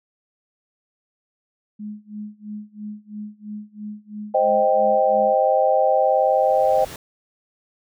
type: tone with tremolo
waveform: sine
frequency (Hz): 210.2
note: G#3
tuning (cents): +21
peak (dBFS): -28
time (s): 1.79-5.35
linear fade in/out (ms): 10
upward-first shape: sine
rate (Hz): 3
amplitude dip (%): 95
type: chord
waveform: sine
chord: C minor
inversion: none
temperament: equal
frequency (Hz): 523.3 / 622.3 / 784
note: C5 / Eb5 / G5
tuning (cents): 0 / 0 / 0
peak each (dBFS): -19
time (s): 4.34-6.85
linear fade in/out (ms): 10
type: noise with exponential growth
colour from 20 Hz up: pink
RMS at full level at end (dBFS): -35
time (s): 5.76-6.96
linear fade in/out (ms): 2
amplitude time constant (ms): 260
effects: none